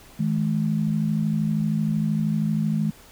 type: tone pair together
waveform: sine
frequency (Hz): 159.49 / 212.4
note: D#3 / G#3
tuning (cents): +43 / +39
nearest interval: perfect fourth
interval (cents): 496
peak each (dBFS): -23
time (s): 0.19-2.91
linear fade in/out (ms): 10
effects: pink hiss -49 dBFS RMS until 3.11 s